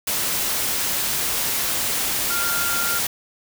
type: tone in noise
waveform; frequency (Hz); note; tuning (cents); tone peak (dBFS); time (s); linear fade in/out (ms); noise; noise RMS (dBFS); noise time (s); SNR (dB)
sine; 1396.9; F6; 0; -25; 2.3-2.99; 5; white; -23; 0.07-3.07; -5
effects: none